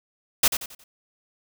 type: noise with echo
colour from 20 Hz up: white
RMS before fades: -17 dBFS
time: 0.43-0.48 s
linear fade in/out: 5 ms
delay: 90 ms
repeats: 4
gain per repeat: -9 dB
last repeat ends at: 0.84 s
effects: none